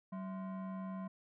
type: tone with frequency modulation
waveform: sine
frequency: 189.6 Hz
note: F#3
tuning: 43 cents sharp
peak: -37 dBFS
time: 0.12-1.08 s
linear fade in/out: 10 ms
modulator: 850 Hz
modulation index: 0.57
effects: tanh soft clip ceiling -39 dBFS